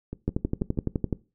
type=two click trains; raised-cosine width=3 ms; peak=-12 / -20 dBFS; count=11 / 5; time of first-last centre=0.28-1.127 / 0.13-0.775 s; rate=11.8 / 6.2 Hz; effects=noise-tail reverb RT60 0.3 s tail -20 dB re dry